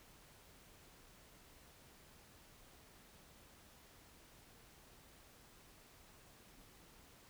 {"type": "silence", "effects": ["pink hiss -63 dBFS RMS until 7.29 s"]}